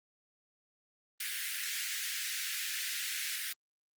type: high-pass noise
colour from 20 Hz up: pink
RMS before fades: -37 dBFS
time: 1.2-3.53 s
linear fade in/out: 5 ms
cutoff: 1600 Hz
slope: 48 dB/octave
effects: Opus 32 kbps